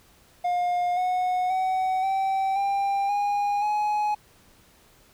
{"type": "tone with pitch steps", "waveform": "triangle", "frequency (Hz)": [711, 731, 751.5, 772.7, 794.4, 816.7, 839.7], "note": ["F5", "F#5", "F#5", "G5", "G5", "G#5", "G#5"], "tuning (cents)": [31, -21, 27, -25, 23, -29, 19], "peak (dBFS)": -20, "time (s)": [0.44, 4.15], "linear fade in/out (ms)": 10, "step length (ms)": 530, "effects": ["pink hiss -57 dBFS RMS until 5.13 s"]}